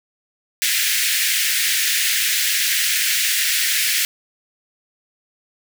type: high-pass noise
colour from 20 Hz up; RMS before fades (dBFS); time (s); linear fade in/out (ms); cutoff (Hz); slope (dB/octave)
pink; -19; 0.62-4.05; 0; 1700; 48
effects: none